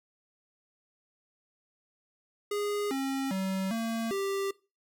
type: tone with pitch steps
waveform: square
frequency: 411.8 / 270.1 / 190.8 / 227.3 / 393.2 Hz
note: G#4 / C#4 / G3 / A#3 / G4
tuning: -15 / -45 / -47 / -43 / +5 cents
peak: -30 dBFS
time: 2.51-4.51 s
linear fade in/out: 5 ms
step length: 400 ms
effects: noise-tail reverb RT60 0.3 s tail -21 dB re dry